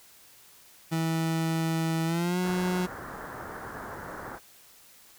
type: tone with pitch glide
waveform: 30% pulse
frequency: 162.7 to 181.57 Hz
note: E3 to F#3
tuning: -22 to -32 cents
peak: -23 dBFS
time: 0.91-2.87 s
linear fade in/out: 20 ms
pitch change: +190 cents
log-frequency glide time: 2.05-2.39 s
type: low-pass noise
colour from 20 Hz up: white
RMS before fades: -40 dBFS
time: 2.42-4.4 s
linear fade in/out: 50 ms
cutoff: 1700 Hz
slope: 48 dB/octave
effects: white hiss -55 dBFS RMS until 5.18 s